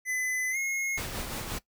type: tone with pitch glide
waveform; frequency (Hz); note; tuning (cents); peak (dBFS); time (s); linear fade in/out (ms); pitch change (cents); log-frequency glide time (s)
square; 2015 to 2160; B6 to C#7; +34 to -45; -29; 0.05-1.01; 50; +121; 0.51-0.57
type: noise with tremolo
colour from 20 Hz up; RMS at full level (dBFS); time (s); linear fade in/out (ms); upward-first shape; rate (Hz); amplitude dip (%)
pink; -34; 0.97-1.59; 10; sine; 5.7; 40
effects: noise-tail reverb RT60 0.1 s tail -18 dB re dry